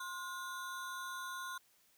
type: ring-modulated tone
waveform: square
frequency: 1244.5 Hz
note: D#6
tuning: in tune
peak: -39 dBFS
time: 0-1.58 s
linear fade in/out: 5 ms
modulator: 194 Hz
effects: white hiss -70 dBFS RMS until 1.97 s